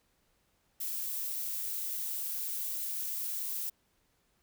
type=noise; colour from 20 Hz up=violet; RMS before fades=-36 dBFS; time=0.8-3.7 s; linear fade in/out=10 ms; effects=pink hiss -73 dBFS RMS until 4.42 s